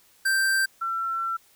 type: tone pair in turn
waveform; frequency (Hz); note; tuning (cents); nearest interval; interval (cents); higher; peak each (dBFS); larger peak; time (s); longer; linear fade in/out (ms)
square / sine; 1568 / 1348.7; G6 / E6; 0 / +39; minor third; 261; first; -21 / -25; first; 0.25-0.66 / 0.81-1.37; second; 10
effects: white hiss -59 dBFS RMS until 1.55 s